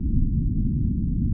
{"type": "low-pass noise", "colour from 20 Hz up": "pink", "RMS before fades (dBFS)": -22, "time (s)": [0, 1.33], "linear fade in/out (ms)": 5, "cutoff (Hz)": 270, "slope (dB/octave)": 48, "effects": []}